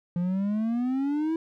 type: exponential sweep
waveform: triangle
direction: up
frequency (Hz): 171.6 to 329.6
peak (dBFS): -22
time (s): 0.16-1.36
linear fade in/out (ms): 2
effects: none